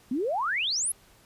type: exponential sweep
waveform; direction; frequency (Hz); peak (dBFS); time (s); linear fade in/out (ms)
sine; up; 233.1 to 11490; -25; 0.11-0.92; 5
effects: pink hiss -58 dBFS RMS until 1.25 s + resampled to 32000 Hz